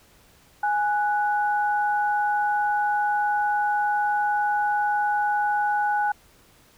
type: tone pair together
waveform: sine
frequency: 830.6 / 1480 Hz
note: G#5 / F#6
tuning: 0 / 0 cents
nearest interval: minor seventh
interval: 1000 cents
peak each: -21 / -27 dBFS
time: 0.63-6.12 s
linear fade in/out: 5 ms
effects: pink hiss -56 dBFS RMS until 6.77 s